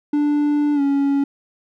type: tone with pitch glide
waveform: triangle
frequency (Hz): 293.7 to 279.5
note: D4 to C#4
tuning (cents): 0 to +14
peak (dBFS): -13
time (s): 0.13-1.24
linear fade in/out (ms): 5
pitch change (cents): -86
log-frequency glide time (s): 0.74-0.81
effects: none